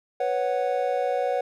triangle chord, B suspended second, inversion none, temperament equal, 493.9 / 554.4 / 740 Hz, B4 / C#5 / F#5, 0 / 0 / 0 cents, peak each -25 dBFS, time 0.2-1.41 s, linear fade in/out 5 ms, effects none

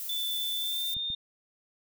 violet noise, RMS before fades -37 dBFS, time 0-0.94 s, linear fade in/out 0 ms
sine tone with pitch glide, 3520 to 3638 Hz, A7 to A#7, 0 to -43 cents, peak -30 dBFS, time 0.09-1.15 s, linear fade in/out 5 ms, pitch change +57 cents, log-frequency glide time 0.54-1.01 s
clicks, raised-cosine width 5 ms, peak -33 dBFS, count 2, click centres 0.967 / 1.102 s
effects none

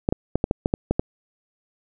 clicks, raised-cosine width 2 ms, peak -6 dBFS, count 9, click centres 0.089 / 0.125 / 0.356 / 0.441 / 0.511 / 0.659 / 0.739 / 0.91 / 0.995 s, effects none

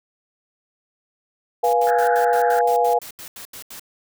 sine chord, F diminished, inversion second, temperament equal with one note detuned, 485.1 / 698.5 / 830.6 Hz, Cb5 / F5 / Ab5, -31 / 0 / 0 cents, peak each -19 / -19 / -20 dBFS, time 1.63-2.99 s, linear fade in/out 10 ms
white noise bursts, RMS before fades -37 dBFS, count 13, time 1.64-3.796 s, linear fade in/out 2 ms, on 92 ms, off 80 ms
pink band-pass noise, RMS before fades -30 dBFS, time 1.87-2.61 s, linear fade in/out 2 ms, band 1400 to 1700 Hz, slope 96 dB/octave
effects none

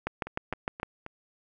two click trains, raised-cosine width 0.5 ms, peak -24 / -14 dBFS, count 4 / 6, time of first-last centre 0.27-1.064 / 0.07-0.831 s, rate 3.78 / 6.57 Hz, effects none

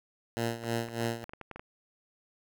10% pulse tone with tremolo, 116.2 Hz, A#2, 5 cents flat, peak -20 dBFS, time 0.37-1.24 s, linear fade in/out 0 ms, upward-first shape sine, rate 3.3 Hz, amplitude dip 80%
clicks, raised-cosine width 0.5 ms, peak -27 dBFS, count 11, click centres 0.639 / 0.886 / 1.012 / 1.051 / 1.241 / 1.294 / 1.335 / 1.413 / 1.513 / 1.56 / 1.595 s
effects none

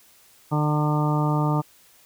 harmonic tone, 150 Hz, D3, 37 cents sharp, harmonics 1 / 2 / 3 / 4 / 5 / 6 / 7 / 8, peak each -21 / -27 / -34 / -33 / -33 / -29 / -37 / -31 dBFS, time 0.51-1.62 s, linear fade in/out 20 ms, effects white hiss -55 dBFS RMS until 2.05 s

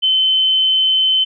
sine tone, 3064 Hz, G7, 40 cents flat, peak -11 dBFS, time 0.02-1.25 s, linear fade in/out 20 ms, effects none

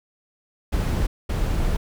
brown noise bursts at uneven times, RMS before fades -22 dBFS, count 2, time 0.72-1.07 / 1.29-1.77 s, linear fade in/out 10 ms, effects none

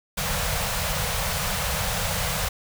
pink band-stop noise, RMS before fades -26 dBFS, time 0.17-2.49 s, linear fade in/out 10 ms, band 200 to 460 Hz, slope 96 dB/octave, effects none

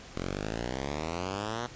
5% pulse exponential sweep, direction up, 42.41 to 123.47 Hz, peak -21 dBFS, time 0.15-1.67 s, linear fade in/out 10 ms, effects pink hiss -48 dBFS RMS until 1.75 s + resampled to 16000 Hz

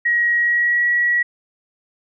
sine tone with pitch glide, 1899 to 1924.4 Hz, A#6 to B6, +32 to -45 cents, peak -14 dBFS, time 0.05-1.23 s, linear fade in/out 10 ms, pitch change +23 cents, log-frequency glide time 0.38-0.86 s, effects none

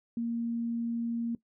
sine tone, 233.1 Hz, A#3, in tune, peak -29 dBFS, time 0.17-1.35 s, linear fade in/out 2 ms, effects noise-tail reverb RT60 0.1 s tail -18 dB re dry

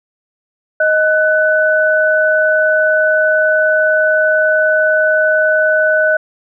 sine tone pair together, 624 / 1495 Hz, D#5 / F#6, +5 / +17 cents, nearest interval octave + minor third, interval 1512 cents, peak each -12 dBFS, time 0.8-6.17 s, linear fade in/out 5 ms, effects none

